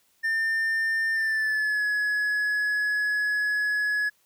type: tone with pitch glide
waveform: triangle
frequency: 1800 to 1689.2 Hz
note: A6 to G#6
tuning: +39 to +29 cents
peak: -21 dBFS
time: 0.23-4.1 s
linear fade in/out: 20 ms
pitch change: -110 cents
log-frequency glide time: 1.13-1.84 s
effects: white hiss -66 dBFS RMS until 4.25 s